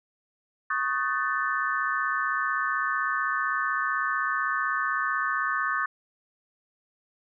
sine chord, D# half-diminished seventh, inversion third, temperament equal with one note detuned, 1108.7 / 1244.5 / 1518.1 / 1760 Hz, C#6 / D#6 / F#6 / A6, 0 / 0 / +44 / 0 cents, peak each -30 dBFS, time 0.7-5.86 s, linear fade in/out 5 ms, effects none

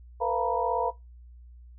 sine tone cluster, 460.4 / 503 / 689 / 917 / 973 Hz, A#4 / B4 / F5 / A#5 / B5, -22 / +32 / -24 / -29 / -26 cents, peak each -31 dBFS, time 0.2-0.91 s, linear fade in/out 20 ms, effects noise-tail reverb RT60 0.2 s tail -17 dB re dry + added 60 Hz sine -46 dBFS peak until 1.78 s

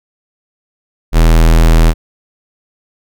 square tone, 40.74 Hz, E1, 20 cents flat, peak -5 dBFS, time 1.12-1.94 s, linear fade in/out 50 ms, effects none

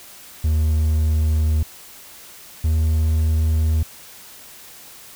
triangle tone pair in turn, 77.78 / 79 Hz, D#2 / D#2, 0 / +27 cents, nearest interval unison, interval 27 cents, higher second, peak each -13 dBFS, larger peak neither, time 0.44-1.63 / 2.64-3.83 s, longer neither, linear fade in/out 5 ms, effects white hiss -42 dBFS RMS until 5.15 s

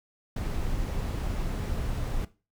brown noise, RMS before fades -30 dBFS, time 0.36-2.25 s, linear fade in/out 5 ms, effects noise-tail reverb RT60 0.3 s tail -17 dB re dry

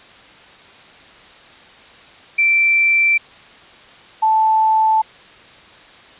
sine tone pair in turn, 2342 / 877.3 Hz, D7 / A5, -5 / -5 cents, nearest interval octave + perfect fourth, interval 1700 cents, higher first, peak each -11 dBFS, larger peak neither, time 2.38-3.18 / 4.22-5.02 s, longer neither, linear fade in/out 10 ms, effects white hiss -43 dBFS RMS until 6.19 s + resampled to 8000 Hz

